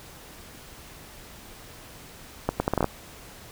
accelerating click train, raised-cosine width 1 ms, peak -8 dBFS, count 8, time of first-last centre 2.49-2.843 s, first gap 110 ms, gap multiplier 0.72, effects pink hiss -46 dBFS RMS until 3.51 s

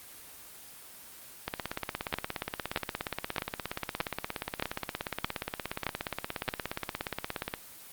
two click trains, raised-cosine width 0.3 ms, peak -11 / -15 dBFS, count 8 / 104, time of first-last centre 2.14-6.488 / 1.48-7.539 s, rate 1.61 / 17 Hz, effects white hiss -49 dBFS RMS until 7.92 s + Opus 24 kbps

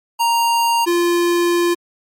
square tone pair in turn, 932.3 / 346.7 Hz, A#5 / F4, 0 / -13 cents, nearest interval octave + perfect fourth, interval 1713 cents, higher first, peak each -14 dBFS, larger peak neither, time 0.19-0.86 / 0.86-1.75 s, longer second, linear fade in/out 20 ms, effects MP3 64 kbps

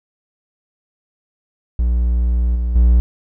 triangle tone with level steps, 59.6 Hz, A#1, 39 cents sharp, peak -11 / -14 / -6 dBFS, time 1.79-3 s, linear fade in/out 0 ms, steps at 2.55 / 2.75 s, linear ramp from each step 10 ms, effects none

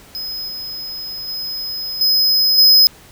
square tone with level steps, 5070 Hz, D#8, 32 cents sharp, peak -24 / -26 / -23 / -12 / -7 dBFS, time 0.15-2.87 s, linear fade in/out 0 ms, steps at 0.48 / 1.28 / 2.01 / 2.58 s, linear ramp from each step 2 ms, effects pink hiss -44 dBFS RMS until 3.11 s

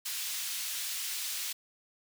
pink high-pass noise, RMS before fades -36 dBFS, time 0.05-1.53 s, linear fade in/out 10 ms, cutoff 3100 Hz, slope 12 dB/octave, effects none

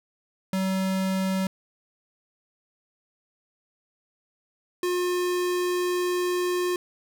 square tone pair in turn, 190 / 357.9 Hz, F#3 / F4, +46 / +42 cents, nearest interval major seventh, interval 1096 cents, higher second, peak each -24 dBFS, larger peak neither, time 0.53-1.47 / 4.83-6.76 s, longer second, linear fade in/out 2 ms, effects none

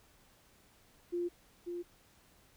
sine tone with echo, 349.2 Hz, F4, in tune, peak -32 dBFS, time 1.12-1.29 s, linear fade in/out 20 ms, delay 540 ms, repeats 1, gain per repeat -5 dB, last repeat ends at 1.83 s, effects pink hiss -65 dBFS RMS until 2.56 s

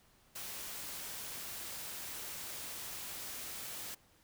white noise, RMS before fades -44 dBFS, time 0.35-3.95 s, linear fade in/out 10 ms, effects pink hiss -67 dBFS RMS until 4.23 s

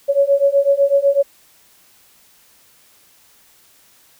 sine beating tone pair, 554.4 / 562.4 Hz, C#5 / C#5, 0 / +25 cents, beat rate 8 Hz, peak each -15 / -14 dBFS, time 0.08-1.23 s, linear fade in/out 20 ms, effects white hiss -52 dBFS RMS until 4.19 s

